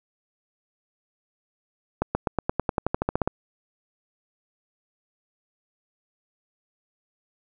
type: accelerating click train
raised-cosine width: 1 ms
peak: -8 dBFS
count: 15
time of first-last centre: 2.02-3.276 s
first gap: 130 ms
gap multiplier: 0.94
effects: none